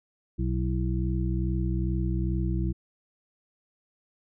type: harmonic tone with a mistuned harmonic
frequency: 62.4 Hz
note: B1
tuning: 19 cents sharp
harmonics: 1 / 2 / 3 / 5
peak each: -27 / -30 / -32 / -34 dBFS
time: 0.38-2.73 s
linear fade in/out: 20 ms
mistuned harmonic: 5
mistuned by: +97 cents
effects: none